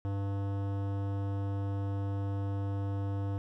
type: tone with hard clipping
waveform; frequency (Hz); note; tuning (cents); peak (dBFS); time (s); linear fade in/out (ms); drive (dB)
sine; 99.1; G2; +19; -33; 0.05-3.38; 0; 17
effects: none